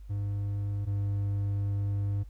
triangle tone pair in turn, 101 / 100.47 Hz, G#2 / G2, -48 / +43 cents, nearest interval unison, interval 9 cents, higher first, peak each -27 / -25 dBFS, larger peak second, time 0.09-0.86 / 0.86-2.24 s, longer second, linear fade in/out 20 ms, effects added 50 Hz sine -43 dBFS peak until 2.29 s + pink hiss -70 dBFS RMS until 2.29 s

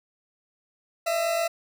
40% pulse tone pair together, 622.3 / 670.1 Hz, D#5 / E5, 0 / +28 cents, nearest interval minor second, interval 128 cents, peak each -31 / -23 dBFS, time 1.06-1.48 s, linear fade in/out 10 ms, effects none

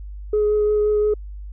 sine tone with vibrato, 420.9 Hz, G#4, 23 cents sharp, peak -14 dBFS, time 0.33-1.14 s, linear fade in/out 5 ms, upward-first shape triangle, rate 5.7 Hz, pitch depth 12 cents each way, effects tanh soft clip ceiling -12 dBFS + added 50 Hz sine -31 dBFS peak until 1.52 s

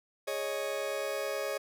40% pulse chord, Ab suspended fourth, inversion none, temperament just, 415.3 / 553.7 / 623 Hz, Ab4 / Db5 / Eb5, 0 / -2 / +2 cents, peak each -38 / -34 / -37 dBFS, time 0.27-1.58 s, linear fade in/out 10 ms, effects none

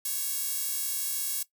sawtooth tone with high-pass filter, 554.4 Hz, C#5, in tune, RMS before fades -31 dBFS, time 0.05-1.43 s, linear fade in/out 5 ms, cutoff 9900 Hz, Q 0.57, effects noise-tail reverb RT60 0.1 s tail -17 dB re dry

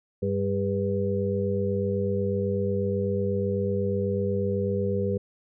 harmonic tone with a mistuned harmonic, 98.2 Hz, G2, 4 cents sharp, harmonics 1 / 2 / 4 / 5, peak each -29 / -29 / -29 / -29 dBFS, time 0.22-5.18 s, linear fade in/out 10 ms, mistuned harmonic 4, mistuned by +44 cents, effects none

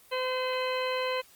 harmonic tone, 512 Hz, C5, 38 cents flat, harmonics 1 / 2 / 3 / 4 / 5 / 6 / 8, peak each -30 / -34 / -41 / -39 / -38 / -39 / -42 dBFS, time 0.11-1.22 s, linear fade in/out 20 ms, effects white hiss -57 dBFS RMS until 1.35 s + Opus 32 kbps

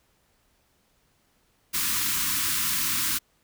white band-stop noise, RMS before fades -26 dBFS, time 1.73-3.19 s, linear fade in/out 20 ms, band 340 to 960 Hz, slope 96 dB/octave, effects pink hiss -67 dBFS RMS until 3.43 s

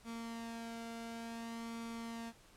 sawtooth tone with flanger, 230.3 Hz, A#3, 21 cents flat, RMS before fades -45 dBFS, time 0.04-2.33 s, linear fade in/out 50 ms, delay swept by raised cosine 0.87 to 1.4 ms, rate 0.56 Hz, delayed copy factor +0.5, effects pink hiss -63 dBFS RMS until 2.56 s + low-pass 11000 Hz 12 dB/octave

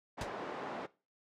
white band-pass noise, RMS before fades -42 dBFS, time 0.17-0.87 s, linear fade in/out 20 ms, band 240 to 900 Hz, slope 12 dB/octave
pink noise with exponential decay, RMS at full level -34 dBFS, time 0.21-0.31 s, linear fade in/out 2 ms, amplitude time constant 21 ms
effects noise-tail reverb RT60 0.3 s tail -19 dB re dry + low-pass 7000 Hz 12 dB/octave

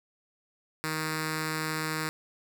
5% pulse tone with notch filter, 157 Hz, D#3, 16 cents sharp, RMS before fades -32 dBFS, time 0.84-2.09 s, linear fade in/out 0 ms, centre 690 Hz, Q 1.1, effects none

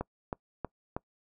click train, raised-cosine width 1 ms, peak -19 dBFS, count 4, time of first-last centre 0.01-0.965 s, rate 3.14 Hz, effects noise-tail reverb RT60 0.1 s tail -25 dB re dry

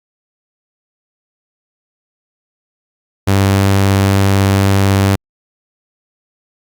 sawtooth tone, 98 Hz, G2, in tune, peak -5 dBFS, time 3.27-5.16 s, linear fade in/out 10 ms, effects Opus 48 kbps

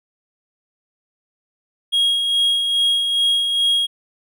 triangle tone with tremolo, 3281 Hz, G#7, 22 cents flat, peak -12 dBFS, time 1.92-3.87 s, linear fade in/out 20 ms, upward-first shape sine, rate 2.4 Hz, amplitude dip 40%, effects none

